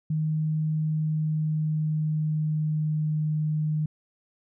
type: tone with pitch glide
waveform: sine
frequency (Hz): 155.56 to 153.6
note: D#3 to D#3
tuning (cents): 0 to -22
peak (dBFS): -23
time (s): 0.1-3.86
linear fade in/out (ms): 5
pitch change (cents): -22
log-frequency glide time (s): 0.77-3.16
effects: none